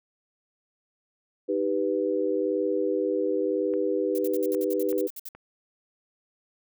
sine chord, Eb augmented, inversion none, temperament equal, 311.1 / 392 / 493.9 Hz, Eb4 / G4 / B4, 0 / 0 / 0 cents, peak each -29 / -27 / -27 dBFS, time 1.48-5.08 s, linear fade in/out 20 ms
clicks, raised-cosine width 0.5 ms, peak -31 dBFS, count 4, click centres 3.738 / 4.547 / 4.928 / 5.35 s
violet noise bursts, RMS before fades -38 dBFS, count 13, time 4.15-5.288 s, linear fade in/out 2 ms, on 34 ms, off 58 ms
effects none

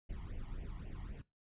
brown noise with flanger, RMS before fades -44 dBFS, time 0.09-1.22 s, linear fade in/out 10 ms, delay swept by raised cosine 0.38 to 1 ms, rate 3.8 Hz, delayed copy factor +1, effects noise-tail reverb RT60 0.2 s tail -18 dB re dry + resampled to 8000 Hz

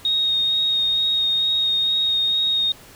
sine tone with vibrato, 3729 Hz, A#7, in tune, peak -17 dBFS, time 0.05-2.72 s, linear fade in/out 2 ms, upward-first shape sine, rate 2.2 Hz, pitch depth 12 cents each way, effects pink hiss -45 dBFS RMS until 2.95 s

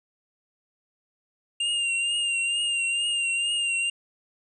square tone with vibrato, 2794 Hz, F7, in tune, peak -24 dBFS, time 1.6-3.9 s, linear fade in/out 5 ms, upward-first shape triangle, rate 2.2 Hz, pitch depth 43 cents each way, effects resampled to 24000 Hz

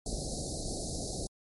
pink band-stop noise, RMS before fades -36 dBFS, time 0.06-1.27 s, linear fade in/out 2 ms, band 760 to 4000 Hz, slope 96 dB/octave, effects MP3 48 kbps

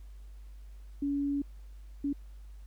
sine tone bursts at uneven times, 283.1 Hz, C#4, 37 cents sharp, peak -28 dBFS, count 2, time 1.02-1.42 / 2.04-2.13 s, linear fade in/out 5 ms, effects added 50 Hz sine -45 dBFS peak until 2.66 s + pink hiss -68 dBFS RMS until 2.66 s

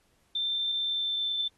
sine tone with pitch glide, 3569 to 3540 Hz, A7 to A7, +24 to +10 cents, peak -27 dBFS, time 0.35-1.48 s, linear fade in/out 5 ms, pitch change -14 cents, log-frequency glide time 0.72-1.34 s, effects pink hiss -69 dBFS RMS until 1.57 s + AAC 32 kbps

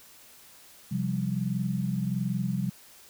sine chord, C suspended fourth, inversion none, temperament equal, 130.81 / 174.61 / 196 Hz, C3 / F3 / G3, 0 / 0 / 0 cents, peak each -31 / -31 / -30 dBFS, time 0.91-2.7 s, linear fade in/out 10 ms, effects white hiss -53 dBFS RMS until 3.09 s

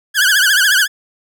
sawtooth tone with vibrato, 1578 Hz, G6, 11 cents sharp, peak -6 dBFS, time 0.14-0.88 s, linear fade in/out 50 ms, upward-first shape triangle, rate 14 Hz, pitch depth 170 cents each way, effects none

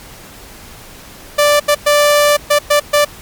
sawtooth tone bursts at uneven times, 587 Hz, D5, 1 cent flat, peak -4 dBFS, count 6, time 1.38-1.6 / 1.68-1.75 / 1.86-2.37 / 2.5-2.59 / 2.7-2.8 / 2.93-3.05 s, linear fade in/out 10 ms, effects pink hiss -36 dBFS RMS until 3.21 s + MP3 96 kbps

